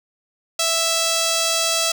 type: tone with notch filter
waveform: 5% pulse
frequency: 659.3 Hz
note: E5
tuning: in tune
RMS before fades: -20 dBFS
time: 0.59-1.92 s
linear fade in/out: 5 ms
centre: 1800 Hz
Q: 1.9
effects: none